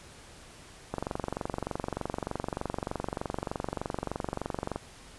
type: click train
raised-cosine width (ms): 1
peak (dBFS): -17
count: 90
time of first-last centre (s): 0.94-4.76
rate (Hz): 23.3
effects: pink hiss -51 dBFS RMS until 5.18 s + resampled to 24000 Hz